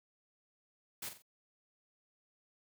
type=noise with echo; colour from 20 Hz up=white; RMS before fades=-42 dBFS; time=1.02-1.09 s; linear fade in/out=5 ms; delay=44 ms; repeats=3; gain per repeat=-8 dB; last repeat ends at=1.222 s; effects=none